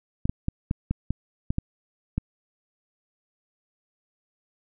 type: clicks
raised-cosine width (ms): 5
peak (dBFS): -12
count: 9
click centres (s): 0.255 / 0.295 / 0.484 / 0.711 / 0.91 / 1.106 / 1.505 / 1.584 / 2.18
effects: none